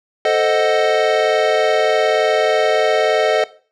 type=chord; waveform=square; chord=A diminished seventh; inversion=none; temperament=equal; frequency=440 / 523.3 / 622.3 / 740 Hz; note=A4 / C5 / Eb5 / Gb5; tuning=0 / 0 / 0 / 0 cents; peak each=-18 / -22 / -17 / -21 dBFS; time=0.25-3.44 s; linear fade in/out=2 ms; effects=noise-tail reverb RT60 0.4 s tail -18 dB re dry + low-pass 4000 Hz 12 dB/octave